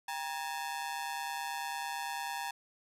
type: ring-modulated tone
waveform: sawtooth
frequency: 871 Hz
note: A5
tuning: 18 cents flat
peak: -29 dBFS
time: 0.08-2.51 s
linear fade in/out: 5 ms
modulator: 74.5 Hz
effects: resampled to 32000 Hz + 10-bit